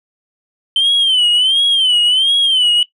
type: tone with vibrato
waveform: sine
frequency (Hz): 3091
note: G7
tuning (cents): -25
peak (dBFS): -7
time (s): 0.76-2.83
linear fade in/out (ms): 2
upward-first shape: sine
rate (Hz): 1.4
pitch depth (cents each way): 120
effects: noise-tail reverb RT60 0.1 s tail -18 dB re dry + tanh soft clip ceiling -8 dBFS